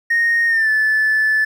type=tone with pitch glide; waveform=triangle; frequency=1858 to 1743.6 Hz; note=A#6 to A6; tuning=-6 to -16 cents; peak=-10 dBFS; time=0.1-1.45 s; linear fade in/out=10 ms; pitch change=-110 cents; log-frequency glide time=0.47-0.7 s; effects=tanh soft clip ceiling -9 dBFS